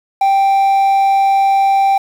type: tone with quantisation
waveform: triangle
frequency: 784 Hz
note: G5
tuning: in tune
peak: -7 dBFS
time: 0.21-1.98 s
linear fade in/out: 5 ms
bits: 6
effects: none